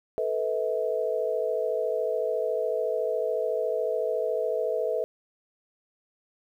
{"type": "chord", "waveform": "sine", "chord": "A suspended second", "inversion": "none", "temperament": "equal with one note detuned", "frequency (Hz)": [440, 493.9, 643.8], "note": ["A4", "B4", "E5"], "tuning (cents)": [0, 0, -41], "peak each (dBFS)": -29, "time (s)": [0.18, 5.04], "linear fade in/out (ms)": 0, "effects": ["10-bit"]}